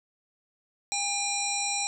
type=harmonic tone; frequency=805 Hz; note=G5; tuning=46 cents sharp; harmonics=1 / 3 / 5 / 7 / 9 / 10; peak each=-34 / -34 / -34 / -34 / -34 / -34 dBFS; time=0.92-1.87 s; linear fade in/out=0 ms; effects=10-bit